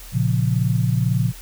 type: chord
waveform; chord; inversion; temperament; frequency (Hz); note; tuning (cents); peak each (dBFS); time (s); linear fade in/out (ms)
sine; Bb minor; none; equal; 116.54 / 138.59 / 174.61; Bb2 / Db3 / F3; 0 / 0 / 0; -19 / -21 / -23; 0.12-1.33; 50
effects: added 41 Hz sine -38 dBFS peak until 1.41 s + white hiss -42 dBFS RMS until 1.41 s

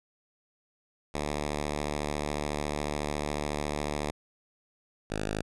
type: tone pair in turn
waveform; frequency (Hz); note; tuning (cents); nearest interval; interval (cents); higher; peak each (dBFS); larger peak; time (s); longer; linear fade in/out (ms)
5% pulse; 74 / 52.33; D2 / G#1; +14 / +14; tritone; 600; first; -19; neither; 1.14-4.11 / 5.1-5.42; first; 5
effects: resampled to 24000 Hz

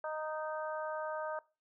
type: harmonic tone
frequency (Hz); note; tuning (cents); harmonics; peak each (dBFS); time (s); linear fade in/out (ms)
310; D#4; -6; 2 / 3 / 4 / 5; -38 / -42 / -44 / -46; 0.04-1.39; 2
effects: noise-tail reverb RT60 0.3 s tail -21 dB re dry

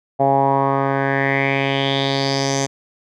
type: tone with low-pass filter sweep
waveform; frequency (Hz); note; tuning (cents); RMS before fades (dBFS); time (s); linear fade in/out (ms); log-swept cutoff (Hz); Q
10% pulse; 137.1; C#3; -19; -18; 0.19-2.67; 20; 720 to 6700; 4.8
effects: none

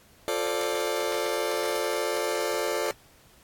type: chord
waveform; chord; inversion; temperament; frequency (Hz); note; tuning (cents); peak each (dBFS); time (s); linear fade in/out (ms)
sawtooth; D minor seventh; first; just; 352.4 / 440.5 / 528.6 / 587.3; F4 / A4 / C5 / D5; +16 / +2 / +18 / 0; -29 / -26 / -28 / -27; 0.28-2.91; 0
effects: pink hiss -57 dBFS RMS until 3.43 s + AAC 64 kbps

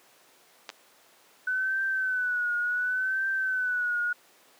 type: clicks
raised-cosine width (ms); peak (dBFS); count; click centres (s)
0.2; -18 / -24; 2; 0.692 / 0.701
type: tone with vibrato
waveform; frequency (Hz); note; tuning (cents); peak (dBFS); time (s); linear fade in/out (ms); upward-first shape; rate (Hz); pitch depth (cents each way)
sine; 1500; F#6; +23; -25; 1.47-4.13; 5; triangle; 0.69; 80
effects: pink hiss -58 dBFS RMS until 4.59 s + high-pass 400 Hz 12 dB/octave

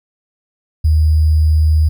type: tone with sample-and-hold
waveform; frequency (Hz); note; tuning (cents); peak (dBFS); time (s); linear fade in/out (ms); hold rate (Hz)
sine; 77.78; D#2; 0; -8; 0.84-1.89; 10; 4900
effects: none

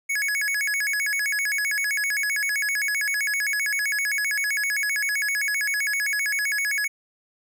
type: tone with vibrato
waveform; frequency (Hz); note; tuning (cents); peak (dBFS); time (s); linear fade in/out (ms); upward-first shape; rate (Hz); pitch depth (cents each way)
square; 1933; B6; -38; -23; 0.09-6.88; 10; square; 7.7; 240
effects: none

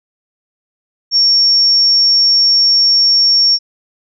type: tone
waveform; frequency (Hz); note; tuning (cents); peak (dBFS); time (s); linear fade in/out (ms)
sine; 5500; F8; -27; -7; 1.11-3.59; 50
effects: none

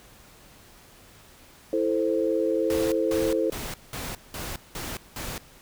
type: chord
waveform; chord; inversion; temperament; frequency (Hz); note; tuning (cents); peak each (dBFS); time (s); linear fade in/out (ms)
sine; A minor; second; equal; 329.6 / 440 / 523.3; E4 / A4 / C5; 0 / 0 / 0; -26; 1.73-3.5; 2
type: noise bursts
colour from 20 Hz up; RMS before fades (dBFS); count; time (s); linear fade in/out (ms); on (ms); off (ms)
pink; -34; 7; 2.7-5.38; 2; 220; 190
effects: pink hiss -52 dBFS RMS until 5.61 s

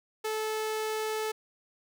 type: tone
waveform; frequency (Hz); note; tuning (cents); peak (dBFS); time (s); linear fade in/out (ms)
sawtooth; 434.8; A4; -21; -26; 0.24-1.32; 10
effects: none

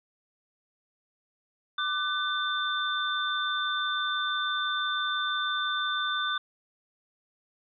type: tone cluster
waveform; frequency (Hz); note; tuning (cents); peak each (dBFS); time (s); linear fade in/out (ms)
sine; 1182 / 1508 / 3557; D6 / F#6 / A7; +11 / +32 / +18; -31; 1.78-6.38; 5
effects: none

